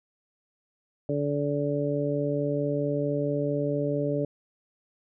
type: harmonic tone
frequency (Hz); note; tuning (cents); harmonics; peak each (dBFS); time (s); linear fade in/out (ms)
144.5; D3; -28; 1 / 2 / 3 / 4; -30 / -30 / -30 / -30; 1.09-4.25; 2
effects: none